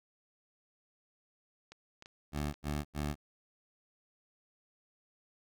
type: clicks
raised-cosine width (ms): 0.2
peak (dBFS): -33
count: 5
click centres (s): 1.72 / 2.024 / 2.059 / 2.383 / 2.541
type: tone bursts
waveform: 15% pulse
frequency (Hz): 73.7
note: D2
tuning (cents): +7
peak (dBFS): -27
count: 3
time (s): 2.32-3.156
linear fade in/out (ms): 50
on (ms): 220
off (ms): 88
effects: none